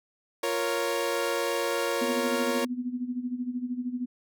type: chord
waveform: sawtooth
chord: Bb minor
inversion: second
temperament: equal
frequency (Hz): 349.2 / 466.2 / 554.4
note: F4 / Bb4 / Db5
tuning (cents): 0 / 0 / 0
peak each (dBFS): -29 / -26 / -26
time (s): 0.43-2.65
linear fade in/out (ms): 5
type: tone with tremolo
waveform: sine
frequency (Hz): 247.7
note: B3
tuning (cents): +5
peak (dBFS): -26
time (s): 2.01-4.06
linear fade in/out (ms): 10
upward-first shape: sine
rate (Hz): 13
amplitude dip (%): 75
effects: none